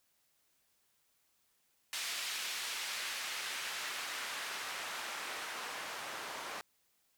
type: noise with band-pass filter sweep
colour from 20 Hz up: white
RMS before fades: -41 dBFS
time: 1.93-6.61 s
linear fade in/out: 0 ms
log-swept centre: 3000 to 900 Hz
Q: 0.77
effects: white hiss -75 dBFS RMS until 7.17 s